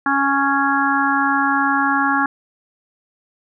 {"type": "harmonic tone", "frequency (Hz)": 277.2, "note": "C#4", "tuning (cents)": 0, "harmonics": [1, 3, 4, 5, 6], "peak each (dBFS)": [-21, -21, -21, -21, -21], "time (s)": [0.06, 2.26], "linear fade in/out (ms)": 2, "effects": []}